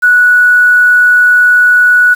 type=tone with quantisation; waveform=sine; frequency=1471 Hz; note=F#6; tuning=11 cents flat; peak=-3 dBFS; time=0.02-2.15 s; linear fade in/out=20 ms; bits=5; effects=none